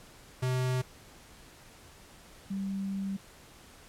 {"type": "tone pair in turn", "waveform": ["square", "sine"], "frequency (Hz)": [127.8, 195.11], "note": ["C3", "G3"], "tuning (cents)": [-40, -8], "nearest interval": "perfect fifth", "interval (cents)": 732, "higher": "second", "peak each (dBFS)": [-28, -31], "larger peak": "first", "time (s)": [[0.42, 0.82], [2.5, 3.17]], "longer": "second", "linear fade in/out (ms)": 10, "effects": ["pink hiss -54 dBFS RMS until 3.88 s", "low-pass 12000 Hz 12 dB/octave"]}